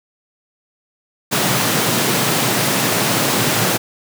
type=high-pass noise; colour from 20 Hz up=pink; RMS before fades=-17 dBFS; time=1.31-3.78 s; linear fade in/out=20 ms; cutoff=110 Hz; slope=96 dB/octave; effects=none